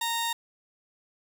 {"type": "tone pair together", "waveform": "sawtooth", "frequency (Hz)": [926, 1852], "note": ["A#5", "A#6"], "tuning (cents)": [-12, -12], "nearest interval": "octave", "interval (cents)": 1200, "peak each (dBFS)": -25, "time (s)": [0.01, 0.33], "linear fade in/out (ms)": 5, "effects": []}